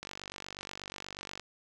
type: click train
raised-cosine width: 0.2 ms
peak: -23 dBFS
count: 67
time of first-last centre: 0.03-1.396 s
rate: 48.3 Hz
effects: none